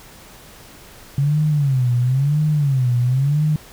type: tone with vibrato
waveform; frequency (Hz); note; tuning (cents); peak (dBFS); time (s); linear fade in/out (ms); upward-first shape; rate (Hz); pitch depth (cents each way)
sine; 136.6; C#3; -25; -14; 1.18-3.56; 2; sine; 0.98; 200
effects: pink hiss -43 dBFS RMS until 3.72 s